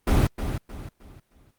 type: noise with echo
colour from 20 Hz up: brown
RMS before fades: -19 dBFS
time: 0.07-0.27 s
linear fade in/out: 5 ms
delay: 310 ms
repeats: 4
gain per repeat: -9 dB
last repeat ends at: 1.51 s
effects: pink hiss -70 dBFS RMS until 1.58 s + Opus 32 kbps